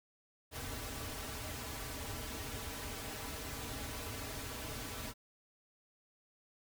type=noise with comb filter; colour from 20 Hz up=pink; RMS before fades=-43 dBFS; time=0.51-5.14 s; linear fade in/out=50 ms; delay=5.6 ms; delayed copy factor=-0.9; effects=none